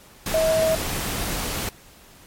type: tone in noise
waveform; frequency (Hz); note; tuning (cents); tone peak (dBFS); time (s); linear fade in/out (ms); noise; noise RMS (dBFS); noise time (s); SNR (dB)
sine; 641; E5; -49; -17; 0.34-0.75; 2; pink; -27; 0.26-1.69; +7
effects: pink hiss -49 dBFS RMS until 2.26 s + MP3 64 kbps